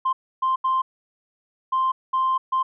sine tone bursts at uneven times, 1046.5 Hz, C6, in tune, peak -17 dBFS, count 6, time 0.05-0.13 / 0.42-0.56 / 0.64-0.82 / 1.72-1.92 / 2.13-2.38 / 2.52-2.63 s, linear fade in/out 10 ms, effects tanh soft clip ceiling -15 dBFS

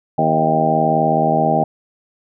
harmonic tone with a mistuned harmonic, 78.8 Hz, D#2, 23 cents sharp, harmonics 2 / 3 / 4 / 5 / 6 / 7 / 8 / 9 / 10, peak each -21 / -22 / -25 / -26 / -25 / -28 / -19 / -24 / -17 dBFS, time 0.18-1.64 s, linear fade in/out 5 ms, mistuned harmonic 9, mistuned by -35 cents, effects none

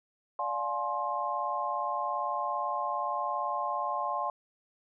sine chord, D half-diminished seventh, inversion none, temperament just, 587.3 / 704.8 / 845.8 / 1057.2 Hz, D5 / F5 / Ab5 / C6, 0 / +16 / +31 / +18 cents, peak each -38 / -36 / -35 / -32 dBFS, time 0.39-4.3 s, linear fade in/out 2 ms, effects none

